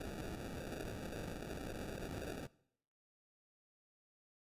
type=noise with sample-and-hold; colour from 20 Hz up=white; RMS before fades=-45 dBFS; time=0-2.47 s; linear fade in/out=5 ms; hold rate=1050 Hz; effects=noise-tail reverb RT60 0.7 s tail -21 dB re dry + resampled to 32000 Hz